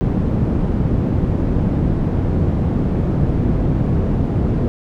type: low-pass noise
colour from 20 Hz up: white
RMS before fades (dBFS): -17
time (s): 0.01-4.68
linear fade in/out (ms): 0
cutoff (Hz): 200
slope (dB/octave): 12
effects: none